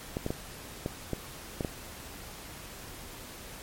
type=clicks; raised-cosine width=2 ms; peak=-17 dBFS; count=7; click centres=0.169 / 0.264 / 0.305 / 0.861 / 1.133 / 1.608 / 1.648 s; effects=pink hiss -45 dBFS RMS until 3.62 s + MP3 64 kbps